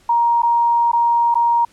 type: tone with dropouts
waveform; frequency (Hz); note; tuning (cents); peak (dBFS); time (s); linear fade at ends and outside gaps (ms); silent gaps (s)
sine; 940; A#5; +14; -12; 0.09-1.65; 5; 0.421-0.431 / 0.917-0.931 / 1.343-1.353
effects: pink hiss -53 dBFS RMS until 1.72 s + low-pass 10000 Hz 12 dB/octave